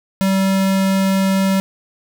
square tone, 192.7 Hz, G3, 29 cents flat, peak -14 dBFS, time 0.21-1.6 s, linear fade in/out 0 ms, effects none

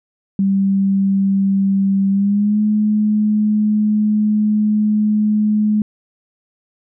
sine tone with pitch glide, 195.4 to 211.9 Hz, G3 to G#3, -5 to +35 cents, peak -12 dBFS, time 0.39-5.82 s, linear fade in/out 2 ms, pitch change +140 cents, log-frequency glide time 2.1-2.6 s, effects none

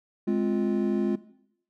triangle chord, F minor, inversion first, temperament just, 209.5 / 261.9 / 349.2 Hz, Ab3 / C4 / F4, +15 / +2 / 0 cents, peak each -23 / -28 / -25 dBFS, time 0.27-1.16 s, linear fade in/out 10 ms, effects noise-tail reverb RT60 0.7 s tail -17 dB re dry

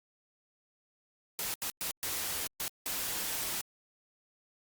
white noise bursts at uneven times, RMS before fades -35 dBFS, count 6, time 1.39-1.54 / 1.62-1.7 / 1.81-1.91 / 2.03-2.47 / 2.6-2.68 / 2.86-3.61 s, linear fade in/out 0 ms, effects Opus 48 kbps

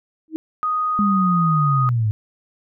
sine tone with exponential growth, 316.5 Hz, D#4, 30 cents sharp, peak -17 dBFS, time 0.28-0.36 s, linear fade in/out 0 ms, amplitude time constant 16 ms
sine tone, 1244.5 Hz, D#6, in tune, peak -18 dBFS, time 0.63-1.89 s, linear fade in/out 0 ms
sine linear sweep, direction down, 207.7 to 103.83 Hz, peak -16 dBFS, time 0.99-2.11 s, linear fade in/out 0 ms
effects none

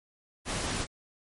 pink noise, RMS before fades -32 dBFS, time 0.45-0.87 s, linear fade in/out 50 ms, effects MP3 48 kbps

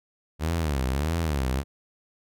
sawtooth tone with vibrato, 73.42 Hz, D2, in tune, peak -20 dBFS, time 0.39-1.64 s, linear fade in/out 50 ms, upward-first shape sine, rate 1.6 Hz, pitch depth 240 cents each way, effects none

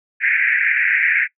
pink band-pass noise, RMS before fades -17 dBFS, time 0.2-1.28 s, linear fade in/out 50 ms, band 1600 to 2400 Hz, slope 96 dB/octave, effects noise-tail reverb RT60 0.1 s tail -20 dB re dry

